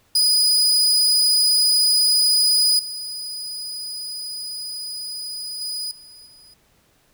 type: tone with level steps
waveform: 35% pulse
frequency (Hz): 4957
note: D#8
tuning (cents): -7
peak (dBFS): -13 / -27 / -24 / -41 / -45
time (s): 0.15-6.54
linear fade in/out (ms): 5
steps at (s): 2.79 / 5.61 / 5.91 / 6.26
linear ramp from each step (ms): 2
effects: pink hiss -60 dBFS RMS until 7.13 s